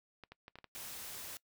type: clicks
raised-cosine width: 0.3 ms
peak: -34 dBFS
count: 7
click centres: 0.237 / 0.32 / 0.481 / 0.556 / 0.587 / 0.643 / 0.761 s
type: noise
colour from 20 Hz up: white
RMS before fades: -46 dBFS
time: 0.75-1.37 s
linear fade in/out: 0 ms
effects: noise-tail reverb RT60 0.1 s tail -22 dB re dry